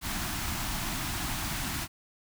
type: band-stop noise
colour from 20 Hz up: pink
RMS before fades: -33 dBFS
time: 0.01-1.88 s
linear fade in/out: 50 ms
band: 340 to 680 Hz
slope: 48 dB/octave
effects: none

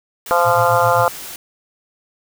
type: noise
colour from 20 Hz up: white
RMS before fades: -32 dBFS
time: 0.26-1.36 s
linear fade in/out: 2 ms
type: harmonic tone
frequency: 173.1 Hz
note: F3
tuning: 15 cents flat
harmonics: 3 / 4 / 5 / 6 / 7 / 8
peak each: -17 / -18 / -19 / -20 / -20 / -21 dBFS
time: 0.31-1.08 s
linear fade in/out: 0 ms
type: tone with tremolo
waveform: sine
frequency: 114.9 Hz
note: A#2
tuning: 25 cents flat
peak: -19 dBFS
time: 0.44-1.1 s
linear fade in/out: 50 ms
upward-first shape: triangle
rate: 7.6 Hz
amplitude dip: 100%
effects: none

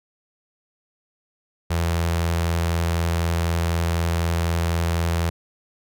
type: tone with notch filter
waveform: sawtooth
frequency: 84 Hz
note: E2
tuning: 33 cents sharp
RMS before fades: -22 dBFS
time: 1.7-5.3 s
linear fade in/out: 10 ms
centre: 270 Hz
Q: 1.7
effects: none

